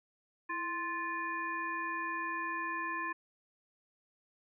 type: harmonic tone with a mistuned harmonic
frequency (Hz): 349.2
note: F4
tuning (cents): 0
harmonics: 1 / 3 / 5 / 7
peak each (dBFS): -45 / -37 / -38 / -45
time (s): 0.49-3.13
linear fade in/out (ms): 10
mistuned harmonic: 1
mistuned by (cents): -94
effects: none